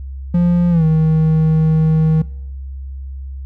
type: tone with pitch glide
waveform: triangle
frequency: 174.61 to 158.28 Hz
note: F3 to D#3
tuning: 0 to +30 cents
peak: -8 dBFS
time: 0.34-2.22 s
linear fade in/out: 5 ms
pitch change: -170 cents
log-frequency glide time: 0.7-0.84 s
effects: noise-tail reverb RT60 0.8 s tail -21 dB re dry + added 67 Hz sine -25 dBFS peak until 3.45 s